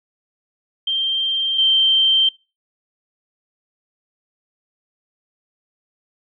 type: tone pair in turn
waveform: sine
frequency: 3159 / 3134 Hz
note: G7 / G7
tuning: +13 / -1 cents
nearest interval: unison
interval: 14 cents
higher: first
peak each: -17 / -12 dBFS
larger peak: second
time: 0.87-1.58 / 1.58-2.29 s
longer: neither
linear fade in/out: 5 ms
effects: noise-tail reverb RT60 0.3 s tail -24 dB re dry